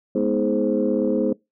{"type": "tone cluster", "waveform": "sine", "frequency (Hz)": [209.8, 246.5, 315.6, 419.1, 524], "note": ["G#3", "B3", "D#4", "G#4", "C5"], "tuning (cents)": [18, -3, 25, 16, 2], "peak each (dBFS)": -24, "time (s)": [0.15, 1.33], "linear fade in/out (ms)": 5, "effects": ["noise-tail reverb RT60 0.2 s tail -23 dB re dry", "tanh soft clip ceiling -9 dBFS"]}